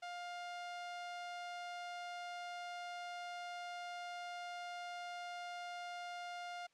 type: tone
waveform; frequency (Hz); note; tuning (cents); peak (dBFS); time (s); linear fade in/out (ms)
sawtooth; 705; F5; +16; -40; 0.02-6.67; 10
effects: white hiss -75 dBFS RMS until 6.73 s + low-pass 5000 Hz 12 dB/octave